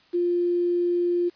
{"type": "tone with quantisation", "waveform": "sine", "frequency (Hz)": 350, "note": "F4", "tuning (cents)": 4, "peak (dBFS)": -20, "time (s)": [0.13, 1.3], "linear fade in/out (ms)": 20, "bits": 8, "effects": ["white hiss -58 dBFS RMS until 1.35 s", "resampled to 11025 Hz"]}